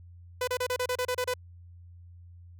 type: tone bursts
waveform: sawtooth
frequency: 500 Hz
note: B4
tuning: 21 cents sharp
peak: -23 dBFS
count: 10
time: 0.41-1.339 s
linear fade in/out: 5 ms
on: 65 ms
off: 31 ms
effects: added 87 Hz sine -47 dBFS peak until 2.59 s